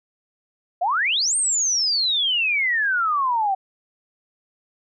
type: exponential two-way sweep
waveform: sine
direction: up then down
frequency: 660 to 8870 to 751 Hz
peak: -18 dBFS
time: 0.81-3.55 s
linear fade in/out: 10 ms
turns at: 1.36 s
effects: none